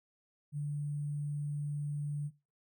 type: tone with sample-and-hold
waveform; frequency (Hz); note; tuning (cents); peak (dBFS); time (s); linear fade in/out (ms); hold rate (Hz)
sine; 146.3; D3; -6; -33; 0.52-2.31; 50; 8820
effects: noise-tail reverb RT60 0.3 s tail -20 dB re dry